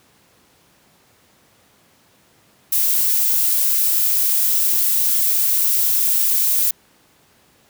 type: noise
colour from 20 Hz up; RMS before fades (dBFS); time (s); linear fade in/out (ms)
violet; -17; 2.72-6.71; 5
effects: pink hiss -55 dBFS RMS until 7.69 s + high-pass 100 Hz 12 dB/octave